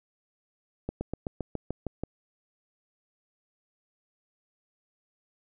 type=slowing click train; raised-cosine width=2 ms; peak=-18 dBFS; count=9; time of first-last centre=0.89-2.036 s; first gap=120 ms; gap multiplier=1.05; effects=none